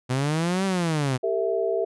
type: linear two-way sweep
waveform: sawtooth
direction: up then down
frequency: 123.47 to 196 to 123.47 Hz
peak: -18 dBFS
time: 0.09-1.18 s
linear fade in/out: 20 ms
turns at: 0.65 s
type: chord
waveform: sine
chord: E diminished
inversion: first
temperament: equal with one note detuned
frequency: 392 / 454.5 / 659.3 Hz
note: G4 / Bb4 / E5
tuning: 0 / -44 / 0 cents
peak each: -26 dBFS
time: 1.23-1.85 s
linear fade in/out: 10 ms
effects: resampled to 24000 Hz